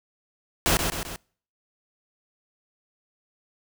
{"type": "noise with echo", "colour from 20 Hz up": "pink", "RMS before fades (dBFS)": -21, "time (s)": [0.66, 0.77], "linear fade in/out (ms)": 0, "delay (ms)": 130, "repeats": 3, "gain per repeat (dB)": -5, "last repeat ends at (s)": 1.16, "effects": ["noise-tail reverb RT60 0.5 s tail -26 dB re dry"]}